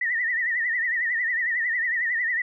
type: tone with vibrato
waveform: sine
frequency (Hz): 1900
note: A#6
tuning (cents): +33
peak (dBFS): -22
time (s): 0.01-2.42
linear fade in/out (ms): 5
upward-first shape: triangle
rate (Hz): 11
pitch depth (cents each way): 120
effects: none